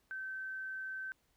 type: tone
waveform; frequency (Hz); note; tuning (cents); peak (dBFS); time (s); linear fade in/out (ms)
sine; 1542; G6; -29; -39; 0.11-1.12; 0
effects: pink hiss -75 dBFS RMS until 1.36 s